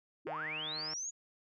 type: linear sweep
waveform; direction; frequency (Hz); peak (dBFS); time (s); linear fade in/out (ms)
sine; up; 230 to 6870; -37; 0.25-1.11; 20
type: click train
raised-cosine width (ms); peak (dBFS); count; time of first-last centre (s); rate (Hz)
0.5; -31; 104; 0.27-0.935; 155
effects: high-pass 60 Hz 12 dB/octave